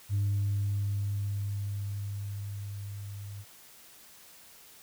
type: tone with level ramp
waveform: sine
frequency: 101 Hz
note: G#2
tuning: 48 cents flat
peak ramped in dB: -23 to -39 dBFS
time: 0.09-3.45 s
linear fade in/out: 50 ms
effects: tanh soft clip ceiling -23 dBFS + white hiss -54 dBFS RMS until 4.82 s